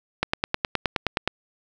click train, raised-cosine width 0.3 ms, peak -5 dBFS, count 11, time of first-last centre 0.23-1.276 s, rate 9.56 Hz, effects none

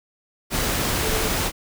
sine tone in noise, 439.6 Hz, A4, 2 cents flat, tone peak -29 dBFS, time 1.01-1.3 s, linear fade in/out 50 ms, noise pink, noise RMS -23 dBFS, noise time 0.5-1.52 s, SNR -9 dB, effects none

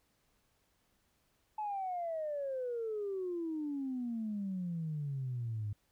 sine exponential sweep, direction down, 866 to 101.5 Hz, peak -34 dBFS, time 1.58-5.73 s, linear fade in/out 5 ms, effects tanh soft clip ceiling -30 dBFS + pink hiss -75 dBFS RMS until 5.91 s

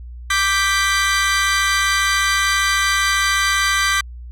sawtooth chord, G major, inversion second, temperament equal, 1174.7 / 1568 / 1975.5 Hz, D6 / G6 / B6, 0 / 0 / 0 cents, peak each -16 dBFS, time 0.3-4.01 s, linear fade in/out 5 ms, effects added 60 Hz sine -31 dBFS peak until 4.31 s + low-pass 10000 Hz 12 dB/octave

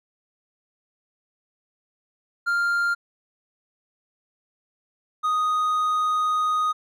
triangle tone pair in turn, 1396.9 / 1244.5 Hz, F6 / D#6, 0 / 0 cents, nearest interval major second, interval 200 cents, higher first, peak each -18 / -18 dBFS, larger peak neither, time 2.46-2.95 / 5.23-6.73 s, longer second, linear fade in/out 20 ms, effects none

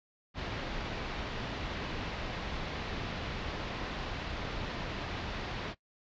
pink low-pass noise, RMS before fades -38 dBFS, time 0.34-5.75 s, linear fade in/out 50 ms, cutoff 4200 Hz, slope 24 dB/octave, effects noise-tail reverb RT60 0.1 s tail -19 dB re dry + resampled to 16000 Hz

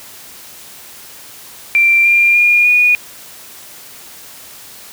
sine tone with pitch steps, 2359 / 2391 / 2423 / 2455 Hz, D7 / D7 / D#7 / D#7, +7 / +30 / -47 / -24 cents, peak -7 dBFS, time 1.75-2.95 s, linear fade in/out 0 ms, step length 300 ms, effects white hiss -36 dBFS RMS until 4.92 s + high-pass 60 Hz 12 dB/octave

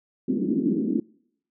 white band-pass noise, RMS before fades -24 dBFS, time 0.28-1 s, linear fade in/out 5 ms, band 190 to 340 Hz, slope 48 dB/octave, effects noise-tail reverb RT60 0.7 s tail -25 dB re dry

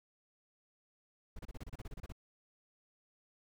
brown noise bursts, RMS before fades -44 dBFS, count 13, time 1.36-2.123 s, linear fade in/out 5 ms, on 31 ms, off 30 ms, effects none

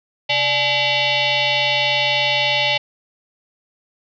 sine tone with frequency modulation, 131.7 Hz, C3, 12 cents sharp, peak -15 dBFS, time 0.29-2.78 s, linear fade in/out 10 ms, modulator 720 Hz, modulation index 5.2, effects none

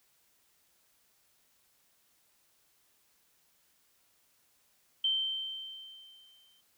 sine tone with exponential decay, 3115 Hz, G7, 12 cents flat, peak -25 dBFS, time 5.04-6.61 s, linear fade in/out 5 ms, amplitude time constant 340 ms, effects white hiss -70 dBFS RMS until 6.77 s

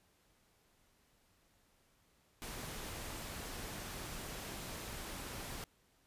pink noise, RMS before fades -45 dBFS, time 2.42-5.64 s, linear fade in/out 0 ms, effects pink hiss -72 dBFS RMS until 6.06 s + resampled to 32000 Hz

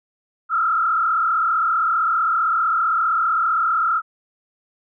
sine tone with frequency modulation, 1329 Hz, E6, 14 cents sharp, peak -16 dBFS, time 0.49-4.02 s, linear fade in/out 50 ms, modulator 35.4 Hz, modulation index 1.9, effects none

